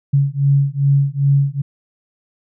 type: beating tone pair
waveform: sine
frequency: 138.59 / 141.09 Hz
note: C#3 / C#3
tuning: 0 / +31 cents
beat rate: 2.5 Hz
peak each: -15 dBFS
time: 0.13-1.62 s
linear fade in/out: 10 ms
effects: none